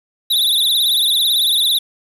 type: tone with vibrato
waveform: square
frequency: 3700 Hz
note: A#7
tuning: 14 cents flat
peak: -13 dBFS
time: 0.3-1.79 s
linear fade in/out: 10 ms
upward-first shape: triangle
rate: 18 Hz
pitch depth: 150 cents each way
effects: 7-bit